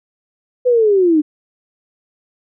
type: linear sweep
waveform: sine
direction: down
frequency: 508 to 292.7 Hz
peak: -9 dBFS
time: 0.65-1.22 s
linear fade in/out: 20 ms
effects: none